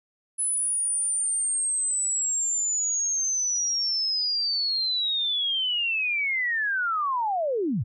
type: linear sweep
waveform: sine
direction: down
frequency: 10140 to 85.9 Hz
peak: -23 dBFS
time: 0.38-7.84 s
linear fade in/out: 20 ms
effects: none